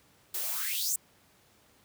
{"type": "noise with high-pass filter sweep", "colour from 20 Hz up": "blue", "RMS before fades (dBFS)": -32, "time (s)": [0.34, 0.96], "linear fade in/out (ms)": 5, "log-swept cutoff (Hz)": [330, 8400], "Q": 5.3, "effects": ["pink hiss -63 dBFS RMS until 1.84 s", "high-pass 80 Hz 12 dB/octave"]}